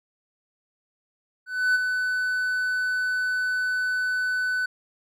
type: tone with ADSR envelope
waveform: triangle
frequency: 1500 Hz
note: F#6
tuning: 23 cents sharp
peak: -15 dBFS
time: 1.46-4.66 s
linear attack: 290 ms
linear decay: 21 ms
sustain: -6 dB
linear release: 6 ms
effects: none